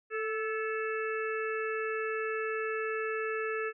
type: harmonic tone with a mistuned harmonic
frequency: 440 Hz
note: A4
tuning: in tune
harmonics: 1 / 3 / 4 / 5 / 6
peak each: -33 / -38 / -38 / -45 / -42 dBFS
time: 0.1-3.73 s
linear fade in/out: 50 ms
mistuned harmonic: 4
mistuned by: -37 cents
effects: none